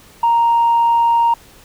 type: tone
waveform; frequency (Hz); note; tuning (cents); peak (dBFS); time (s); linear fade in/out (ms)
sine; 932.3; A#5; 0; -9; 0.23-1.34; 5
effects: tanh soft clip ceiling -7 dBFS + pink hiss -45 dBFS RMS until 1.64 s